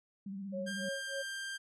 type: tone with vibrato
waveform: sine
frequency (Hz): 196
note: G3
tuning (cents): 0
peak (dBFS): -39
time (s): 0.26-0.89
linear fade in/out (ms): 5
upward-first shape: sine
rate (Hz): 16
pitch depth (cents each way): 51
type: tone with tremolo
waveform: sine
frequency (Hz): 550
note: C#5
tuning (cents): -14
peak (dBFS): -36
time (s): 0.52-1.23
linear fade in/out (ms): 20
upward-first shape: sine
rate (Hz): 3.3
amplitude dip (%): 100
type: tone with pitch glide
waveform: sawtooth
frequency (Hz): 1596 to 1585.9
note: G6 to G6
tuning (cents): +31 to +20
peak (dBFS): -35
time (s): 0.66-1.58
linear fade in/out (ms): 20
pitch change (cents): -11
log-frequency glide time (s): 0.93-1.12
effects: resampled to 24000 Hz